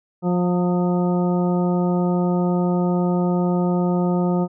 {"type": "harmonic tone with a mistuned harmonic", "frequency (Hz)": 177.6, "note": "F3", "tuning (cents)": 29, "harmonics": [1, 2, 3, 4, 5, 7], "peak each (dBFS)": [-18, -24, -28, -30, -32, -35], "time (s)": [0.22, 4.48], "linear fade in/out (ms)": 50, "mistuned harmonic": 5, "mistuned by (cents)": 27, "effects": []}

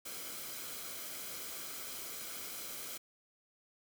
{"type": "noise with comb filter", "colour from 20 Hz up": "white", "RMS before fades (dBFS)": -44, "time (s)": [0.05, 2.98], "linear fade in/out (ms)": 10, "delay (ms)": 1.1, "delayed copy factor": -0.5, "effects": []}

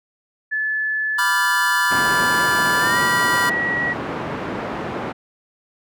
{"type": "tone with pitch glide", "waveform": "sine", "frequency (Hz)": [1730, 1919.6], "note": ["A6", "B6"], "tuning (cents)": [-30, -50], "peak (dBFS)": -19, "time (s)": [0.51, 3.94], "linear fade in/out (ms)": 20, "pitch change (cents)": 180, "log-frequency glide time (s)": [2.79, 2.99]}
{"type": "chord", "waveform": "square", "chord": "G dominant seventh", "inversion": "first", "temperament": "equal", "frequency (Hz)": [987.8, 1174.7, 1396.9, 1568], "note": ["B5", "D6", "F6", "G6"], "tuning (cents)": [0, 0, 0, 0], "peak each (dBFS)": [-22, -26, -24, -28], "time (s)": [1.18, 3.5], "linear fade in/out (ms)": 10}
{"type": "band-pass noise", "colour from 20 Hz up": "pink", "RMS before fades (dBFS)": -27, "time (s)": [1.9, 5.13], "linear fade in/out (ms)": 20, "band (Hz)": [160, 1500], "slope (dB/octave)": 12}
{"effects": []}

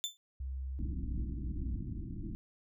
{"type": "tone with exponential decay", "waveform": "30% pulse", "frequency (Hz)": 3538, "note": "A7", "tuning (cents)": 9, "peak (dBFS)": -27, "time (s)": [0.04, 0.17], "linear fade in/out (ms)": 0, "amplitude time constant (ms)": 28}
{"type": "tone with pitch glide", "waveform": "sine", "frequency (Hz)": [65.9, 60.78], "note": ["C2", "B1"], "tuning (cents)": [13, -27], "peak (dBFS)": -36, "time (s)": [0.4, 1.76], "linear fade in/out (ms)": 5, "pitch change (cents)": -140, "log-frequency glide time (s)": [1, 1.07]}
{"type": "low-pass noise", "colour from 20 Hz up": "pink", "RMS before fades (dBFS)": -40, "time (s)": [0.79, 2.35], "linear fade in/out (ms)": 0, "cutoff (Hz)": 330, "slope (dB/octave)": 96}
{"effects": []}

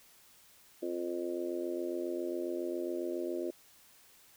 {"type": "harmonic tone", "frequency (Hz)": 87.31, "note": "F2", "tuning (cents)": 0, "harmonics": [3, 4, 5, 6, 7], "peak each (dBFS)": [-43, -35, -46, -43, -42], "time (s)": [0.82, 3.51], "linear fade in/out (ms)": 10, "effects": ["white hiss -61 dBFS RMS until 4.36 s"]}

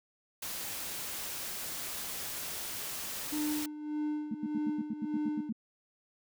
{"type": "noise", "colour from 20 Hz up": "white", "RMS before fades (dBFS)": -39, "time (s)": [0.42, 3.66], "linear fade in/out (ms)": 5}
{"type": "tone with tremolo", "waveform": "triangle", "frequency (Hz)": 300.9, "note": "D4", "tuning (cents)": 42, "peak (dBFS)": -28, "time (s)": [3.32, 5.5], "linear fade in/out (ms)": 10, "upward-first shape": "sine", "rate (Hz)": 1.7, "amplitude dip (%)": 70}
{"type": "tone bursts", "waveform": "sine", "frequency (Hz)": 222.7, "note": "A3", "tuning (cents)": 21, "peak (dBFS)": -31, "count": 11, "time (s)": [4.31, 5.526], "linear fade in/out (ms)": 5, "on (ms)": 36, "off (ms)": 82}
{"effects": []}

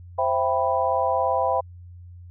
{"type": "chord", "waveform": "sine", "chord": "C major seventh", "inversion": "none", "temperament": "equal with one note detuned", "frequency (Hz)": [523.3, 666.5, 784, 987.8], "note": ["C5", "E5", "G5", "B5"], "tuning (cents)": [0, 19, 0, 0], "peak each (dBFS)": -25, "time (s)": [0.18, 1.61], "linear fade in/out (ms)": 10, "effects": ["added 88 Hz sine -40 dBFS peak until 2.3 s"]}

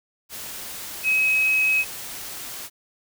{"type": "tone in noise", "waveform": "sine", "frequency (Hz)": 2551, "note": "D#7", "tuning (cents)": 43, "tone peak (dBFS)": -17, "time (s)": [1.03, 1.85], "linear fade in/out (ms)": 50, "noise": "white", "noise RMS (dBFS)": -35, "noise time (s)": [0.29, 2.7], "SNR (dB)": 15, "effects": []}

